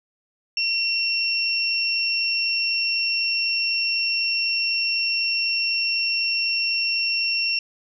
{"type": "tone pair together", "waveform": "sine", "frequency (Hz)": [2728, 5456], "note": ["F7", "F8"], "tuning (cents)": [-41, -41], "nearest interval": "octave", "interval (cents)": 1200, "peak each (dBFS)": -23, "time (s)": [0.57, 7.59], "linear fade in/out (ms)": 2, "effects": []}